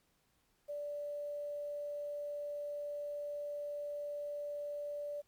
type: tone with quantisation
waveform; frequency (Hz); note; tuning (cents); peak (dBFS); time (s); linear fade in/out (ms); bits
sine; 583; D5; -13; -38; 0.68-5.22; 20; 11
effects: pink hiss -75 dBFS RMS until 5.27 s + MP3 96 kbps